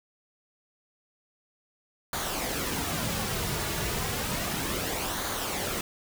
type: noise with flanger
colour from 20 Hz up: pink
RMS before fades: -31 dBFS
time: 2.13-5.81 s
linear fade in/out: 2 ms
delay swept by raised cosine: 0.37 to 3.87 ms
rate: 0.32 Hz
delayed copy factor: -0.5
effects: none